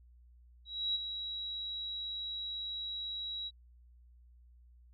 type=tone with ADSR envelope; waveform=sine; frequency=3874 Hz; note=B7; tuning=34 cents flat; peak=-29 dBFS; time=0.65-3.51 s; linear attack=300 ms; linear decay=21 ms; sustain=-8 dB; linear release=41 ms; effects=added 60 Hz sine -57 dBFS peak until 4.93 s